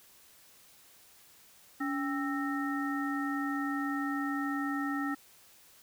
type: harmonic tone with a mistuned harmonic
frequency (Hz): 264.3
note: C4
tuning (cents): +18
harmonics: 1 / 3 / 5 / 7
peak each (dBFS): -32 / -41 / -38 / -39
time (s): 1.8-5.15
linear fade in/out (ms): 10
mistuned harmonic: 1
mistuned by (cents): +120
effects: white hiss -59 dBFS RMS until 5.82 s